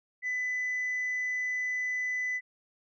sine tone, 2000 Hz, B6, 21 cents sharp, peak -27 dBFS, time 0.22-2.41 s, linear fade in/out 50 ms, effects tanh soft clip ceiling -27 dBFS

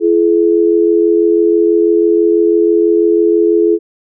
sine tone pair together, 339.2 / 425.3 Hz, E4 / G#4, +50 / +41 cents, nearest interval major third, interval 391 cents, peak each -10 dBFS, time 0-3.79 s, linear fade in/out 50 ms, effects none

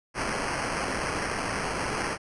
white noise with sample-and-hold, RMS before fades -30 dBFS, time 0.14-2.18 s, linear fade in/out 50 ms, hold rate 3675 Hz, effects resampled to 24000 Hz

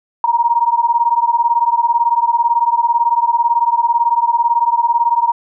sine beating tone pair, 932.3 / 950.3 Hz, A#5 / A#5, 0 / +33 cents, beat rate 18 Hz, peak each -14 dBFS, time 0.24-5.32 s, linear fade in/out 2 ms, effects none

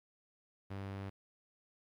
sawtooth tone, 98 Hz, G2, in tune, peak -37 dBFS, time 0.7-1.1 s, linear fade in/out 10 ms, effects low-pass 3000 Hz 12 dB/octave + 12-bit

